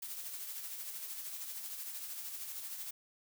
blue noise with tremolo, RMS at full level -42 dBFS, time 0.02-2.91 s, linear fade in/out 5 ms, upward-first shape sine, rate 13 Hz, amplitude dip 40%, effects none

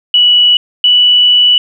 sine tone pair in turn, 2943 / 2957 Hz, F#7 / F#7, -10 / -2 cents, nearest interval unison, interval 8 cents, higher second, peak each -4 dBFS, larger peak neither, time 0.14-0.57 / 0.84-1.58 s, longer second, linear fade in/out 2 ms, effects none

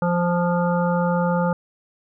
harmonic tone with a mistuned harmonic, 174.61 Hz, F3, in tune, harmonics 1 / 3 / 5 / 7 / 8, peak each -20 / -23 / -26 / -30 / -32 dBFS, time 0.02-1.53 s, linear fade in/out 2 ms, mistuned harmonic 8, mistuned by +16 cents, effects none

